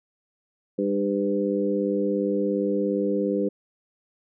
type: harmonic tone with a mistuned harmonic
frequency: 100 Hz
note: G2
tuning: 35 cents sharp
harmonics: 2 / 3 / 4 / 5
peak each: -27 / -27 / -27 / -27 dBFS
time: 0.78-3.49 s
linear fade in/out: 10 ms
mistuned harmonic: 3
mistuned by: +16 cents
effects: none